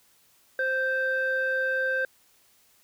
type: tone pair together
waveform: sine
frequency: 523.3 / 1565.9 Hz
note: C5 / G6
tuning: 0 / -2 cents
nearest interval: octave + perfect fifth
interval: 1898 cents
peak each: -27 / -24 dBFS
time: 0.59-2.05 s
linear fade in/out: 2 ms
effects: tanh soft clip ceiling -19 dBFS + white hiss -62 dBFS RMS until 2.83 s